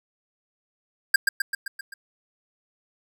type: tone with echo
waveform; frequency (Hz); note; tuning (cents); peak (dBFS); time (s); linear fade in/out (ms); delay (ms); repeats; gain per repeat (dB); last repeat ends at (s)
square; 1606; G6; +41; -13; 1.14-1.16; 5; 130; 6; -4; 1.94
effects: none